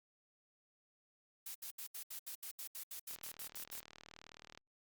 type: noise bursts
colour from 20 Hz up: blue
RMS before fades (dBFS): -46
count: 15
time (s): 1.46-3.801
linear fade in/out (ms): 5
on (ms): 87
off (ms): 74
type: click train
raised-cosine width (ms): 0.2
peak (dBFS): -35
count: 58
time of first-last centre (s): 3.11-4.575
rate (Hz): 38.9
effects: Opus 48 kbps